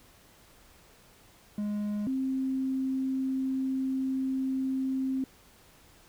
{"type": "tone pair in turn", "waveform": ["triangle", "sine"], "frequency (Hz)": [207.7, 264.1], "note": ["G#3", "C4"], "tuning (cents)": [0, 16], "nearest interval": "major third", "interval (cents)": 416, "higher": "second", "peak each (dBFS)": -27, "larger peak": "neither", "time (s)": [[1.58, 2.07], [2.07, 5.24]], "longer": "second", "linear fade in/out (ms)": 2, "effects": ["pink hiss -58 dBFS RMS until 6.08 s"]}